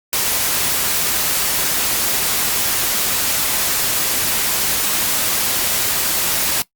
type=noise; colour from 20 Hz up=white; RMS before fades=-18 dBFS; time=0.13-6.62 s; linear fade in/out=0 ms; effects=noise-tail reverb RT60 0.1 s tail -19 dB re dry + Opus 48 kbps